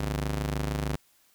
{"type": "ring-modulated tone", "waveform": "sawtooth", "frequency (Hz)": 103.3, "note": "G#2", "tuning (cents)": -9, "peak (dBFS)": -21, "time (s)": [0, 0.96], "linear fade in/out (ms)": 5, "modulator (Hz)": 38.4, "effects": ["white hiss -64 dBFS RMS until 1.34 s"]}